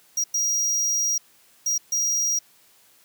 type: tone bursts at uneven times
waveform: square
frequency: 5720 Hz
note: F8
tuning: 41 cents sharp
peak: -21 dBFS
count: 4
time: 0.17-0.24 / 0.34-1.18 / 1.66-1.78 / 1.92-2.39 s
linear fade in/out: 5 ms
effects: white hiss -57 dBFS RMS until 3.04 s + high-pass 100 Hz 12 dB/octave